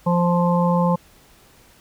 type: harmonic tone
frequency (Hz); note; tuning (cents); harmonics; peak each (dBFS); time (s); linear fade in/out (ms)
174.61; F3; 0; 1 / 3 / 5 / 6; -17 / -22 / -24 / -25; 0.06-0.96; 10
effects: pink hiss -52 dBFS RMS until 1.8 s